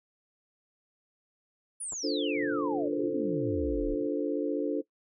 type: exponential sweep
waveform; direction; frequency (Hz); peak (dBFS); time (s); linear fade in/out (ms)
sine; down; 10200 to 31.38; -34; 1.8-3.95; 10
type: clicks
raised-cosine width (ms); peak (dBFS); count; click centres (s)
1; -33; 2; 1.923 / 1.932
type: chord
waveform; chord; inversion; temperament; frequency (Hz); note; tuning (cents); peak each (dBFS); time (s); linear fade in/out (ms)
sine; D minor seventh; none; equal with one note detuned; 293.7 / 349.2 / 442.5 / 523.3; D4 / F4 / A4 / C5; 0 / 0 / +10 / 0; -30 / -34 / -32 / -36; 2.03-4.82; 20
type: band-pass noise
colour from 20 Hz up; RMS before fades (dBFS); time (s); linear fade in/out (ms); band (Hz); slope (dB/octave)
pink; -50; 2.34-4.08; 20; 110 to 510; 96
effects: noise-tail reverb RT60 0.1 s tail -19 dB re dry